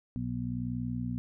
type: harmonic tone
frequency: 60.9 Hz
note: B1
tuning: 24 cents flat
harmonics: 1 / 2 / 3 / 4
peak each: -44 / -35 / -39 / -35 dBFS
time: 0.16-1.18 s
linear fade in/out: 0 ms
effects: none